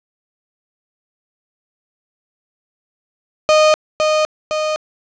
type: tone with echo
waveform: 35% pulse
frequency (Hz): 617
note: D#5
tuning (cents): -15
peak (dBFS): -7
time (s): 3.49-3.74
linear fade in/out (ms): 0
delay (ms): 510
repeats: 2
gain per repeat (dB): -4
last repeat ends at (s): 4.76
effects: resampled to 16000 Hz + 8-bit